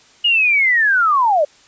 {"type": "linear sweep", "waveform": "sine", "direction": "down", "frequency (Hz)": [2900, 557], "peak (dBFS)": -11, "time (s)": [0.24, 1.45], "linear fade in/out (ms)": 10, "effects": ["white hiss -49 dBFS RMS until 1.67 s", "resampled to 16000 Hz"]}